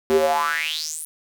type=tone with high-pass filter sweep; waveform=square; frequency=77.7 Hz; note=D#2; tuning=2 cents flat; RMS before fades=-22 dBFS; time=0.1-1.05 s; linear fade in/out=0 ms; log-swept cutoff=320 to 11000 Hz; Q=7; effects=none